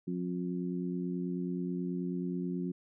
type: harmonic tone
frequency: 89.3 Hz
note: F2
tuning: 39 cents sharp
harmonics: 2 / 3 / 4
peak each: -34 / -38 / -40 dBFS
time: 0.07-2.72 s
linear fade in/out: 10 ms
effects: none